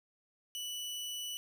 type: tone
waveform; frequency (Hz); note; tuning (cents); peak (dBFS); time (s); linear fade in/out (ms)
sawtooth; 2963; F#7; +2; -35; 0.55-1.37; 0
effects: none